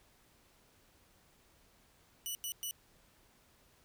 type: tone bursts at uneven times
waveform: 10% pulse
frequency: 2956 Hz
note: F#7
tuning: 2 cents flat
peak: -29 dBFS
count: 3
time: 2.26-2.35 / 2.44-2.52 / 2.63-2.71 s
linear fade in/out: 0 ms
effects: pink hiss -67 dBFS RMS until 3.84 s